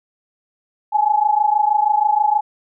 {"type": "tone pair together", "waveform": "sine", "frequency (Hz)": [830.6, 856.9], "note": ["G#5", "A5"], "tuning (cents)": [0, -46], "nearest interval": "minor second", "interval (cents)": 54, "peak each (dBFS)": -16, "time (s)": [0.92, 2.41], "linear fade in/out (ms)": 20, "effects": []}